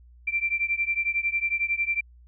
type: beating tone pair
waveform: sine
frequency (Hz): 2349 / 2360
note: D7 / D7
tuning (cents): 0 / +8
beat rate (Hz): 11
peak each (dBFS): -26 / -27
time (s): 0.27-2.01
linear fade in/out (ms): 10
effects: added 60 Hz sine -49 dBFS peak until 2.27 s